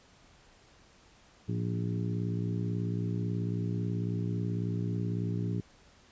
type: harmonic tone with a mistuned harmonic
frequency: 58.27 Hz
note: A#1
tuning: in tune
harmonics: 2 / 3 / 4 / 5 / 6 / 7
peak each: -32 / -34 / -42 / -41 / -45 / -44 dBFS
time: 1.48-5.61 s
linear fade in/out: 10 ms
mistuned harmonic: 2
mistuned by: -82 cents
effects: pink hiss -60 dBFS RMS until 6.11 s + resampled to 16000 Hz